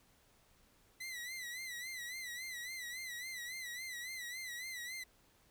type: tone with vibrato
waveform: sawtooth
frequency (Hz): 1999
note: B6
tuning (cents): +20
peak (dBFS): -39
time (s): 1-5.04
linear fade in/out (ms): 10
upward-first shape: sine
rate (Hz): 3.6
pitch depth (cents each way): 90
effects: pink hiss -69 dBFS RMS until 5.5 s